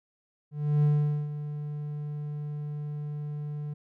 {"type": "tone with ADSR envelope", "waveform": "triangle", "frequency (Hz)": 148.1, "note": "D3", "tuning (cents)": 15, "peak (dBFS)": -17, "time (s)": [0.51, 3.74], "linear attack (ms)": 320, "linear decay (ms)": 450, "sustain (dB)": -13, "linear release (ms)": 10, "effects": []}